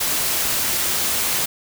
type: noise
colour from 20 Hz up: white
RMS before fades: -21 dBFS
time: 0-1.46 s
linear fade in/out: 10 ms
effects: none